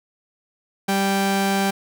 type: tone pair together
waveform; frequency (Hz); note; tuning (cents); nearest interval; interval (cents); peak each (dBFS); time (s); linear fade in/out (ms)
sawtooth; 196 / 392; G3 / G4; 0 / 0; octave; 1200; -16; 0.88-1.71; 10
effects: none